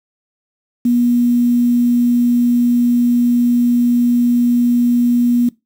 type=tone with quantisation; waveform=sine; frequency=241.2 Hz; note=B3; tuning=41 cents flat; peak=-10 dBFS; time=0.85-5.49 s; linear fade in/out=5 ms; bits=6; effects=noise-tail reverb RT60 0.2 s tail -21 dB re dry